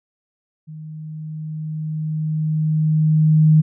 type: tone with level ramp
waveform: sine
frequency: 155.56 Hz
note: D#3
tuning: in tune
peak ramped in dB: -32 to -8 dBFS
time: 0.67-3.62 s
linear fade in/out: 20 ms
effects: none